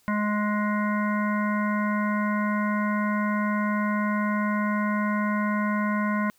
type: harmonic tone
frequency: 209.2 Hz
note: G#3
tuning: 13 cents sharp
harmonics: 1 / 3 / 5 / 7 / 9 / 10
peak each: -24 / -34 / -30 / -33 / -36 / -39 dBFS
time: 0.08-6.3 s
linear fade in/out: 0 ms
effects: white hiss -63 dBFS RMS until 6.38 s